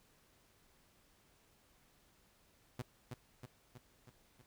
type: tone with echo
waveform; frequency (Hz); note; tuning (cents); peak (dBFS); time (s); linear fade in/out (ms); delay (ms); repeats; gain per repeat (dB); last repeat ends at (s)
sawtooth; 123.47; B2; 0; -35; 2.79-2.82; 5; 320; 5; -4; 4.42
effects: pink hiss -70 dBFS RMS until 4.46 s